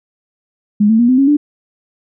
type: tone with pitch steps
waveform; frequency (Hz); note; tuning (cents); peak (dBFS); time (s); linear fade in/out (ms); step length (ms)
sine; 207.7 / 222.6 / 238.6 / 255.7 / 274.1 / 293.7; G#3 / A3 / A#3 / C4 / C#4 / D4; 0 / +20 / +41 / -40 / -19 / 0; -7; 0.8-1.37; 10; 95
effects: none